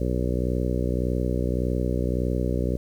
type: harmonic tone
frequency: 61.74 Hz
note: B1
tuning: in tune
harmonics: 1 / 2 / 3 / 4 / 5 / 6 / 7 / 8 / 9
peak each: -26 / -29 / -31 / -32 / -33 / -34 / -34 / -35 / -36 dBFS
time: 0-2.77 s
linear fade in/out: 5 ms
effects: 9-bit